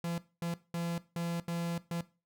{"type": "tone bursts at uneven times", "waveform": "45% pulse", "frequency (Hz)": 170, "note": "F3", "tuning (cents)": -46, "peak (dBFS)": -33, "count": 6, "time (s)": [[0.04, 0.18], [0.42, 0.54], [0.74, 0.98], [1.16, 1.4], [1.48, 1.78], [1.91, 2.01]], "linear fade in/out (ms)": 2, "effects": ["noise-tail reverb RT60 0.3 s tail -17 dB re dry"]}